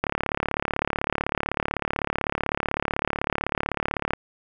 click train, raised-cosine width 0.5 ms, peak -8 dBFS, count 148, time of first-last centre 0.04-4.135 s, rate 35.9 Hz, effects none

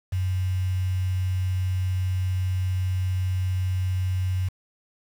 sine tone with quantisation, 92.5 Hz, F#2, in tune, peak -22 dBFS, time 0.12-4.49 s, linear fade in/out 10 ms, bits 7, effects none

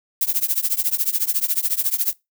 violet noise with tremolo, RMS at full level -17 dBFS, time 0.21-2.13 s, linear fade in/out 2 ms, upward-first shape triangle, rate 14 Hz, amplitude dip 100%, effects noise-tail reverb RT60 0.2 s tail -22 dB re dry

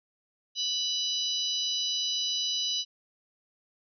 harmonic tone, 987.8 Hz, B5, in tune, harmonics 3 / 4 / 5 / 6, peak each -32 / -31 / -34 / -37 dBFS, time 0.55-2.85 s, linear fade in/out 50 ms, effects none

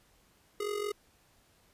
square tone with amplitude modulation, 414.2 Hz, G#4, 5 cents flat, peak -30 dBFS, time 0.6-0.92 s, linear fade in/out 5 ms, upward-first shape sine, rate 45.9 Hz, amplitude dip 70%, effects pink hiss -66 dBFS RMS until 1.73 s + resampled to 32000 Hz

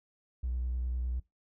triangle tone with vibrato, 61.74 Hz, B1, in tune, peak -27 dBFS, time 0.43-1.2 s, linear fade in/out 10 ms, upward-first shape square, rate 9.9 Hz, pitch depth 19 cents each way, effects noise-tail reverb RT60 0.2 s tail -24 dB re dry + tanh soft clip ceiling -27 dBFS

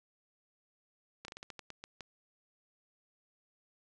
slowing click train, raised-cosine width 0.2 ms, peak -27 dBFS, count 10, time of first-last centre 1.25-2.007 s, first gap 32 ms, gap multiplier 1.23, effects resampled to 24000 Hz

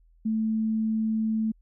sine tone, 220 Hz, A3, in tune, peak -23 dBFS, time 0.25-1.52 s, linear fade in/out 10 ms, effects added 41 Hz sine -56 dBFS peak until 1.61 s

